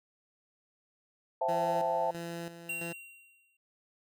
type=chord; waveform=sine; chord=A minor seventh; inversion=first; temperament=equal with one note detuned; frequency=523.3 / 665.4 / 784 / 880 Hz; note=C5 / E5 / G5 / A5; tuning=0 / +16 / 0 / 0 cents; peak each=-34 / -32 / -35 / -32 dBFS; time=1.41-2.11 s; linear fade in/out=5 ms
type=tone with tremolo; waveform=15% pulse; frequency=169.4 Hz; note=E3; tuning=48 cents sharp; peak=-31 dBFS; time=1.48-2.93 s; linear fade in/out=10 ms; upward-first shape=square; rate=1.5 Hz; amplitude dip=65%
type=tone with exponential decay; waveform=square; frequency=2750 Hz; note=F7; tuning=27 cents flat; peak=-33 dBFS; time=2.69-3.57 s; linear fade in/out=5 ms; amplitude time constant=190 ms
effects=none